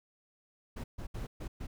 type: noise bursts at uneven times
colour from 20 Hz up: brown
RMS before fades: -39 dBFS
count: 5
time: 0.76-0.84 / 0.98-1.07 / 1.14-1.27 / 1.4-1.48 / 1.6-1.67 s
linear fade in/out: 10 ms
effects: none